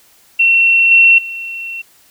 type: tone with level steps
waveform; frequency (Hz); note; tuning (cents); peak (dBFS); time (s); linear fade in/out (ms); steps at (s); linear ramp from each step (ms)
sine; 2716; F7; -49; -7 / -4 / -22; 0.39-1.82; 10; 0.91 / 1.18; 5
effects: white hiss -49 dBFS RMS until 2.1 s